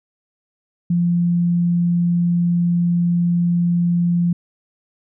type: tone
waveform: sine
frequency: 173.2 Hz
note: F3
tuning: 14 cents flat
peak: -14 dBFS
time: 0.9-4.33 s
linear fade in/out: 5 ms
effects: none